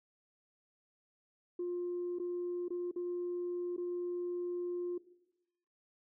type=tone with dropouts; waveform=sine; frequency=353.1 Hz; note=F4; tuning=19 cents sharp; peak=-33 dBFS; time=1.59-4.98 s; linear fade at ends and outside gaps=5 ms; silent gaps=2.187-2.197 / 2.683-2.704 / 2.913-2.96 / 3.765-3.778 s; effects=noise-tail reverb RT60 0.9 s tail -17 dB re dry + tanh soft clip ceiling -31 dBFS